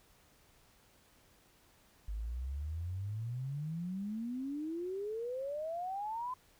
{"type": "exponential sweep", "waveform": "sine", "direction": "up", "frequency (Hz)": [50.2, 1031], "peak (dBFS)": -36, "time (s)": [2.08, 6.34], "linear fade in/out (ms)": 5, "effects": ["pink hiss -66 dBFS RMS until 6.59 s"]}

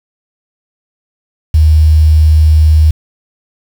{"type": "tone with quantisation", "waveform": "sine", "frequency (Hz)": 77.78, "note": "D#2", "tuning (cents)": 0, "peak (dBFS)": -3, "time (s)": [1.54, 2.91], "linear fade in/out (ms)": 5, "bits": 5, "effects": []}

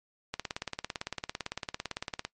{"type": "click train", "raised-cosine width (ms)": 0.2, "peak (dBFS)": -16, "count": 35, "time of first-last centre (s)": [0.34, 2.25], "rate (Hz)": 17.8, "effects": ["noise-tail reverb RT60 0.1 s tail -20 dB re dry", "MP3 48 kbps"]}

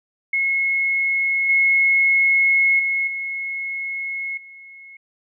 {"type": "tone with level steps", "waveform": "sine", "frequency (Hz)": 2174, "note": "C#7", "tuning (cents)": -34, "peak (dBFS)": [-17, -13, -18, -24, -39], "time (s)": [0.33, 4.97], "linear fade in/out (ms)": 5, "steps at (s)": [1.49, 2.79, 3.07, 4.37], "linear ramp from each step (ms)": 5, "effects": []}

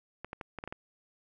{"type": "clicks", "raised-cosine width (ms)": 0.5, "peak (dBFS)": -24, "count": 7, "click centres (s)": [0.246, 0.331, 0.412, 0.587, 0.639, 0.676, 0.725], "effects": []}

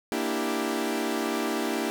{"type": "chord", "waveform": "sawtooth", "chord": "E half-diminished seventh", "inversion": "second", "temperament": "equal", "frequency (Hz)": [233.1, 293.7, 329.6, 392], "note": ["Bb3", "D4", "E4", "G4"], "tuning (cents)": [0, 0, 0, 0], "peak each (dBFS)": -28, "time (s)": [0.12, 1.9], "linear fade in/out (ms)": 0, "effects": []}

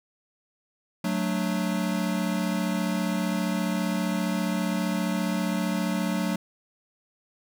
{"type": "chord", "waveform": "square", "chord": "D major", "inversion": "first", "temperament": "equal", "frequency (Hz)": [185, 220, 293.7], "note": ["F#3", "A3", "D4"], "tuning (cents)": [0, 0, 0], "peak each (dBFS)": [-28, -30, -33], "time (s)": [1.04, 6.36], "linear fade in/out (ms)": 5, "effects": []}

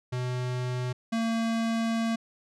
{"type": "tone pair in turn", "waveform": "square", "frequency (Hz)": [125.3, 227.4], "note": ["B2", "A#3"], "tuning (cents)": [25, -43], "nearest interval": "minor seventh", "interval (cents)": 1032, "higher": "second", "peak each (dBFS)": [-29, -26], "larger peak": "second", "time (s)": [[0.12, 0.93], [1.12, 2.16]], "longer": "second", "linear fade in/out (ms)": 10, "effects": ["low-pass 7000 Hz 12 dB/octave"]}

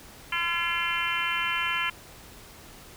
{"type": "harmonic tone with a mistuned harmonic", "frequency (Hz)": 340.8, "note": "F4", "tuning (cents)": -42, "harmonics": [3, 4, 5, 6, 7, 8, 9], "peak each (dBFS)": [-33, -33, -33, -33, -33, -33, -33], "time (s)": [0.32, 1.9], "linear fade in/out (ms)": 5, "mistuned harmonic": 6, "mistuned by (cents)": 46, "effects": ["pink hiss -48 dBFS RMS until 2.96 s"]}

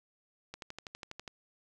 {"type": "click train", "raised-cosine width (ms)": 0.2, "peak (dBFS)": -25, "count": 10, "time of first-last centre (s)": [0.54, 1.278], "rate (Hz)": 12.2, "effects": []}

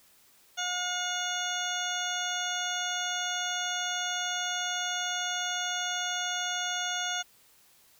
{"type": "harmonic tone with a mistuned harmonic", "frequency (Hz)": 720, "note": "F#5", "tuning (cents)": -47, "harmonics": [1, 2, 3, 4, 5, 6, 8, 9], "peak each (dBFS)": [-37, -35, -43, -37, -36, -46, -44, -36], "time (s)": [0.57, 7.23], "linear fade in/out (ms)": 20, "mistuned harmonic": 5, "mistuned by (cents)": -52, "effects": ["white hiss -61 dBFS RMS until 7.99 s"]}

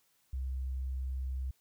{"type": "tone", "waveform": "sine", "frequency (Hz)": 65.2, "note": "C2", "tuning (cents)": -5, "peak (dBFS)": -33, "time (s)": [0.33, 1.51], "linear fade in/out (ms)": 5, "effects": ["white hiss -72 dBFS RMS until 1.6 s"]}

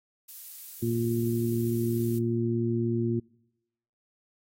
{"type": "noise", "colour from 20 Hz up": "violet", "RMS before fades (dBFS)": -42, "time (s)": [0.28, 2.19], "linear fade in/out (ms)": 10}
{"type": "harmonic tone", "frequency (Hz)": 116.54, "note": "A#2", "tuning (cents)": 0, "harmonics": [1, 2, 3], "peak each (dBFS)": [-29, -29, -29], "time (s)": [0.82, 3.2], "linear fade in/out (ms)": 10}
{"effects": ["noise-tail reverb RT60 0.9 s tail -26 dB re dry", "AAC 48 kbps"]}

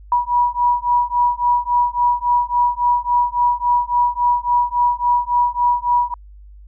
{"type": "beating tone pair", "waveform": "sine", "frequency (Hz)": [968, 971.6], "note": ["B5", "B5"], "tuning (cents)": [-35, -29], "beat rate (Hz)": 3.6, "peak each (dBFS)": -17, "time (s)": [0.12, 6.14], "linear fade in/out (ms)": 2, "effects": ["added 50 Hz sine -38 dBFS peak until 6.67 s"]}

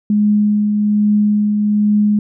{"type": "tone with tremolo", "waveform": "sine", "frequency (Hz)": 208.8, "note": "G#3", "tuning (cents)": 10, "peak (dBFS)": -9, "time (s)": [0.1, 2.19], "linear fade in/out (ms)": 2, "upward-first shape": "triangle", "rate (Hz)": 1.2, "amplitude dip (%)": 35, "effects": []}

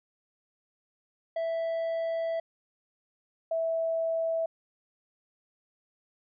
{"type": "tone pair in turn", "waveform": ["triangle", "sine"], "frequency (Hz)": [659.3, 655.5], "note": ["E5", "E5"], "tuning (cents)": [0, -10], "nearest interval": "unison", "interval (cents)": 10, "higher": "first", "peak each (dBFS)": -26, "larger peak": "neither", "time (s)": [[1.36, 2.4], [3.51, 4.46]], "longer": "first", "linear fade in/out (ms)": 5, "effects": ["resampled to 11025 Hz"]}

